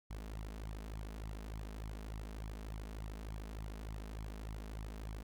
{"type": "tone with flanger", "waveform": "sawtooth", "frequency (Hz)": 53.2, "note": "G#1", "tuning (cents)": 42, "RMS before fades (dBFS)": -45, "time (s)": [0.1, 5.23], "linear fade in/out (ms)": 10, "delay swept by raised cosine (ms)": [0.89, 4.79], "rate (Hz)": 3.4, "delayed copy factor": 0.8, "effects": []}